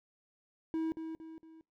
triangle tone with echo, 322 Hz, E4, 41 cents flat, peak -29 dBFS, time 0.74-0.92 s, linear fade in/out 0 ms, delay 230 ms, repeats 3, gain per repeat -7 dB, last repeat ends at 1.61 s, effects noise-tail reverb RT60 0.2 s tail -23 dB re dry

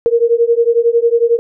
sine beating tone pair, 462.2 / 473.2 Hz, A#4 / A#4, -15 / +26 cents, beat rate 11 Hz, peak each -12 dBFS, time 0.06-1.39 s, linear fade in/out 0 ms, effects none

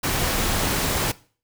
pink noise, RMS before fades -23 dBFS, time 0.03-1.12 s, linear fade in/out 10 ms, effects noise-tail reverb RT60 0.4 s tail -19 dB re dry

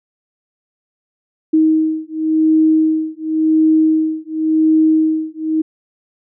sine beating tone pair, 314.9 / 315.82 Hz, D#4 / D#4, +21 / +26 cents, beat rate 0.92 Hz, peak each -14 dBFS, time 1.53-5.62 s, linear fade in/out 10 ms, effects none

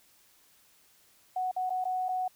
sine tone with dropouts, 740 Hz, F#5, in tune, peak -28 dBFS, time 1.36-2.28 s, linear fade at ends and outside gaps 5 ms, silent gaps 1.514-1.563 / 1.696-1.703 / 1.842-1.852 / 2.085-2.089 s, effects white hiss -63 dBFS RMS until 2.35 s

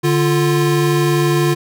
square tone pair together, 146.83 / 348.3 Hz, D3 / F4, 0 / -5 cents, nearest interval octave + minor third, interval 1495 cents, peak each -16 dBFS, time 0.03-1.55 s, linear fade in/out 20 ms, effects none

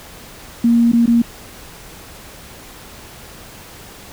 sine tone with dropouts, 234.3 Hz, A#3, 9 cents sharp, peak -9 dBFS, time 0.64-1.22 s, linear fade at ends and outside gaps 5 ms, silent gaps 0.918-0.932 / 1.06-1.076 s, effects pink hiss -38 dBFS RMS until 4.12 s

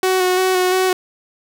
sawtooth tone with vibrato, 370 Hz, F#4, in tune, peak -10 dBFS, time 0.03-0.93 s, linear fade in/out 2 ms, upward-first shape square, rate 2.9 Hz, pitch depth 18 cents each way, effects none

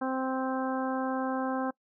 harmonic tone, 261.6 Hz, C4, in tune, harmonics 1 / 2 / 3 / 4 / 5 / 6, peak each -31 / -35 / -35 / -38 / -41 / -42 dBFS, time 0.01-1.71 s, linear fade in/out 10 ms, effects noise-tail reverb RT60 0.1 s tail -23 dB re dry

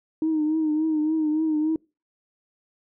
sine tone with vibrato, 311.1 Hz, D#4, in tune, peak -19 dBFS, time 0.22-1.76 s, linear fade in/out 2 ms, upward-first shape triangle, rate 3.5 Hz, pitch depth 58 cents each way, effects noise-tail reverb RT60 0.3 s tail -26 dB re dry + tanh soft clip ceiling -16 dBFS

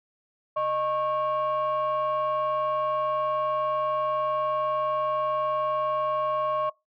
sine tone pair together, 615.1 / 1096 Hz, D#5 / C#6, -20 / -20 cents, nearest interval minor seventh, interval 1000 cents, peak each -25 dBFS, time 0.56-6.7 s, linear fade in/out 10 ms, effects noise-tail reverb RT60 0.2 s tail -21 dB re dry + tanh soft clip ceiling -20 dBFS

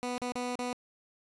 15% pulse tone with dropouts, 246.9 Hz, B3, in tune, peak -26 dBFS, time 0.03-0.73 s, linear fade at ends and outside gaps 0 ms, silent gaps 0.18-0.217 / 0.321-0.355 / 0.555-0.59 s, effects resampled to 24000 Hz

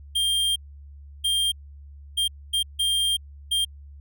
square tone bursts at uneven times, 3195 Hz, G7, 32 cents sharp, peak -21 dBFS, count 6, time 0.15-0.56 / 1.24-1.52 / 2.17-2.28 / 2.53-2.63 / 2.79-3.17 / 3.51-3.65 s, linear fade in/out 10 ms, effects added 71 Hz sine -41 dBFS peak until 4 s

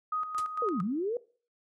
sine tone with tremolo, 1250 Hz, D#6, 8 cents sharp, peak -28 dBFS, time 0.12-0.81 s, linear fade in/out 5 ms, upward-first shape square, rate 4.4 Hz, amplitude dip 55%
white noise with exponential decay, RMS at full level -35 dBFS, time 0.38-0.46 s, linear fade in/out 1 ms, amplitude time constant 16 ms
sine linear two-way sweep, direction down then up, 499.2 to 164.2 to 499.2 Hz, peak -28 dBFS, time 0.62-1.17 s, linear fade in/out 2 ms, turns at 0.81 s
effects noise-tail reverb RT60 0.4 s tail -20 dB re dry + resampled to 24000 Hz

